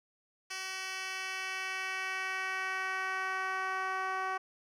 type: tone with band-pass filter sweep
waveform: 10% pulse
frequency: 378.2 Hz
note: F#4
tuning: 38 cents sharp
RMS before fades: -36 dBFS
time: 0.5-4.38 s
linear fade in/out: 10 ms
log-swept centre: 4100 to 1000 Hz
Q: 1.2
effects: none